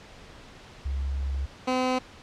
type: tone pair in turn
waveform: sine / 15% pulse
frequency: 68.1 / 255.6 Hz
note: C#2 / C4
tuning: -30 / -40 cents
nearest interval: octave + major seventh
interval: 2290 cents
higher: second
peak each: -26 / -17 dBFS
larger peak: second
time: 0.85-1.46 / 1.67-1.99 s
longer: first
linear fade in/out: 10 ms
effects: pink hiss -48 dBFS RMS until 2.22 s + low-pass 5000 Hz 12 dB/octave